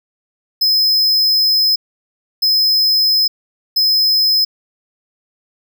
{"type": "tone bursts at uneven times", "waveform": "square", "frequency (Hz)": 5100, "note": "D#8", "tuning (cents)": 42, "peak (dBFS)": -11, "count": 3, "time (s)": [[0.61, 1.76], [2.42, 3.28], [3.76, 4.45]], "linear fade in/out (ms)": 10, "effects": []}